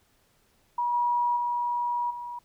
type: tone with level steps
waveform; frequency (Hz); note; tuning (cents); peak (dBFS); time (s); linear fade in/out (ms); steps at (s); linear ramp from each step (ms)
sine; 963; B5; -44; -24 / -22 / -25 / -34; 0.78-2.39; 5; 0.93 / 1.36 / 2.1; 10
effects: pink hiss -66 dBFS RMS until 2.44 s